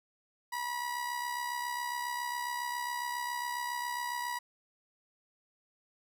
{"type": "tone with amplitude modulation", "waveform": "30% pulse", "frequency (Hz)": 970, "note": "B5", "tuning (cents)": -31, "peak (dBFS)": -29, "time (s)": [0.52, 4.39], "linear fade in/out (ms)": 10, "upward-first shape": "sine", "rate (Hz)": 67.3, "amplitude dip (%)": 50, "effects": []}